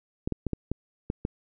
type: clicks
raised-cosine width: 3 ms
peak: -15 dBFS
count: 7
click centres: 0.275 / 0.323 / 0.467 / 0.533 / 0.716 / 1.101 / 1.251 s
effects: none